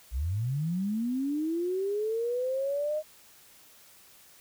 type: linear sweep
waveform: sine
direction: up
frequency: 54.2 to 622.3 Hz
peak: -27 dBFS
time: 0.11-3.03 s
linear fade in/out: 50 ms
effects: white hiss -56 dBFS RMS until 4.4 s